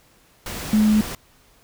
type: tone in noise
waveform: sine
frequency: 213.7 Hz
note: G#3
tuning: 50 cents sharp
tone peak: -13 dBFS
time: 0.73-1.01 s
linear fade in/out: 2 ms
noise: pink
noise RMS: -31 dBFS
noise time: 0.46-1.15 s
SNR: +15 dB
effects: pink hiss -56 dBFS RMS until 1.63 s